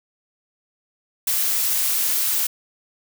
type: noise with ADSR envelope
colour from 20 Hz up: blue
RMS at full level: -19 dBFS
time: 1.27-2.47 s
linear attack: 6 ms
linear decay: 6 ms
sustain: -2 dB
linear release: 6 ms
effects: none